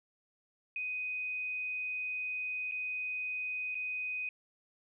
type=tone with dropouts; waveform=sine; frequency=2500 Hz; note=D#7; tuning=8 cents sharp; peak=-34 dBFS; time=0.76-4.29 s; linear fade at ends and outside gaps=2 ms; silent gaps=2.713-2.72 / 3.746-3.752 s; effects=none